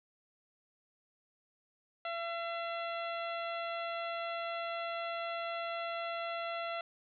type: harmonic tone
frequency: 676 Hz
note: E5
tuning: 43 cents sharp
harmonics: 1 / 2 / 3 / 4 / 5 / 6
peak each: -38 / -41 / -46 / -46 / -49 / -54 dBFS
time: 2.05-6.81 s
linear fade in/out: 2 ms
effects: none